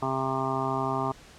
harmonic tone, 132.9 Hz, C3, 27 cents sharp, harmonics 1 / 2 / 3 / 5 / 6 / 7 / 8 / 9, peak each -34 / -34 / -34 / -34 / -34 / -34 / -34 / -34 dBFS, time 0.02-1.12 s, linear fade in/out 5 ms, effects pink hiss -51 dBFS RMS until 1.38 s + low-pass 8000 Hz 12 dB/octave

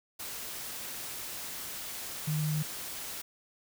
sine tone in noise, 153.1 Hz, D#3, 28 cents flat, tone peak -28 dBFS, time 2.27-2.63 s, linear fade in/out 10 ms, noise white, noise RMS -40 dBFS, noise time 0.19-3.22 s, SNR +9 dB, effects none

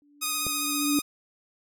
sine tone with exponential growth, 290 Hz, D4, 22 cents flat, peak -20 dBFS, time 0.02-0.99 s, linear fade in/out 1 ms, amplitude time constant 210 ms
5% pulse tone with vibrato, 1244.5 Hz, D#6, in tune, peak -15 dBFS, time 0.21-1.02 s, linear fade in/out 20 ms, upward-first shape triangle, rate 15 Hz, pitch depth 27 cents each way
click, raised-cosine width 2 ms, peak -20 dBFS, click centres 0.467 s
effects none

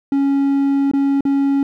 triangle tone with dropouts, 277.3 Hz, C#4, 1 cent sharp, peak -11 dBFS, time 0.12-1.63 s, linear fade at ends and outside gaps 2 ms, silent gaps 0.914-0.935 / 1.208-1.252 s, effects none

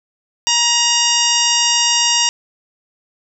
harmonic tone with a mistuned harmonic, 947 Hz, A#5, 27 cents sharp, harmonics 1 / 2 / 3 / 4 / 5 / 6 / 7 / 8, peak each -22 / -26 / -17 / -24 / -21 / -17 / -25 / -23 dBFS, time 0.47-2.29 s, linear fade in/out 0 ms, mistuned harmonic 4, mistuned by -41 cents, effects none

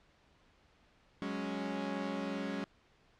sawtooth chord, F# suspended second, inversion none, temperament equal, 185 / 207.7 / 277.2 Hz, F#3 / G#3 / C#4, 0 / 0 / 0 cents, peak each -38 / -36 / -35 dBFS, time 1.22-2.64 s, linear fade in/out 0 ms, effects pink hiss -67 dBFS RMS until 3.19 s + low-pass 4000 Hz 12 dB/octave

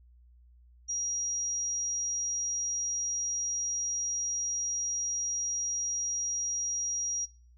sine tone, 5720 Hz, F8, 41 cents sharp, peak -30 dBFS, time 0.88-7.26 s, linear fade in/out 20 ms, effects noise-tail reverb RT60 0.4 s tail -22 dB re dry + added 60 Hz sine -55 dBFS peak until 7.57 s

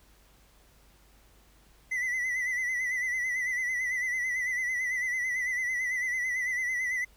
triangle tone with vibrato, 2000 Hz, B6, 21 cents sharp, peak -26 dBFS, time 1.91-7.05 s, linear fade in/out 10 ms, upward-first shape sine, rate 9 Hz, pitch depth 57 cents each way, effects added 50 Hz sine -60 dBFS peak until 7.16 s + pink hiss -62 dBFS RMS until 7.16 s

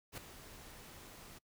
pink noise with ADSR envelope, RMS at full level -43 dBFS, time 0.12-1.39 s, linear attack 57 ms, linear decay 3 ms, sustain -11 dB, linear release 15 ms, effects noise-tail reverb RT60 0.1 s tail -24 dB re dry

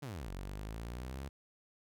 sawtooth exponential two-way sweep, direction down then up, 154.7 to 45.19 to 70.4 Hz, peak -37 dBFS, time 0.02-1.29 s, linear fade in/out 10 ms, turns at 0.31 s, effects none

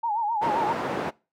sine tone with vibrato, 880 Hz, A5, in tune, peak -23 dBFS, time 0.03-0.73 s, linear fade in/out 10 ms, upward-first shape sine, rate 7.6 Hz, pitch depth 120 cents each way
white band-pass noise, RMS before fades -29 dBFS, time 0.41-1.11 s, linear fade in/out 20 ms, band 170 to 900 Hz, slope 12 dB/octave
effects noise-tail reverb RT60 0.3 s tail -23 dB re dry

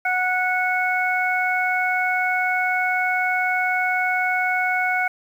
harmonic tone, 736 Hz, F#5, 9 cents flat, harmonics 1 / 2 / 3, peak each -23 / -23 / -23 dBFS, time 0.05-5.08 s, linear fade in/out 5 ms, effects 8-bit

